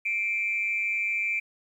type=tone with amplitude modulation; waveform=sine; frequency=2349 Hz; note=D7; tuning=in tune; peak=-21 dBFS; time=0.05-1.4 s; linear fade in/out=10 ms; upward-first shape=sine; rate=205 Hz; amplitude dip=70%; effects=tanh soft clip ceiling -17 dBFS + 10-bit